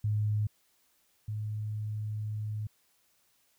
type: tone pair in turn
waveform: sine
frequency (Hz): 105.7 / 106.74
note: G#2 / G#2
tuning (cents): +31 / +48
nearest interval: unison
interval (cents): 17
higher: second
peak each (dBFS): -26 / -32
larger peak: first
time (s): 0.04-0.47 / 1.28-2.67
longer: second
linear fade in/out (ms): 5
effects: white hiss -70 dBFS RMS until 3.58 s